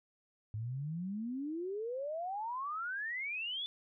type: exponential sweep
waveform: sine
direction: up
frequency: 103.83 to 3520 Hz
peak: -36 dBFS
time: 0.54-3.66 s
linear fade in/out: 0 ms
effects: none